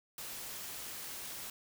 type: noise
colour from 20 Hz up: white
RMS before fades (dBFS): -44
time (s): 0.18-1.5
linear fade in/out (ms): 2
effects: none